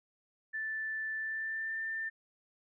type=tone with pitch glide; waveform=sine; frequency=1760 to 1789.7 Hz; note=A6 to A6; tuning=0 to +29 cents; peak=-34 dBFS; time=0.53-2.1 s; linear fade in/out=20 ms; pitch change=+29 cents; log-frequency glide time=1.16-1.79 s; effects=none